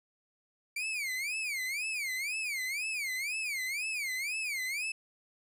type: tone with vibrato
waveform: 40% pulse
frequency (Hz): 2300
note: D7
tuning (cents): -37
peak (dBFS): -32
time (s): 0.76-4.92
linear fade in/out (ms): 5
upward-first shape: sine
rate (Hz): 2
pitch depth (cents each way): 230
effects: resampled to 32000 Hz + 11-bit